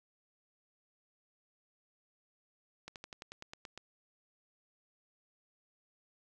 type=slowing click train; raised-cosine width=0.2 ms; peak=-28 dBFS; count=10; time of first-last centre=2.88-3.776 s; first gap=78 ms; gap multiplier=1.06; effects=none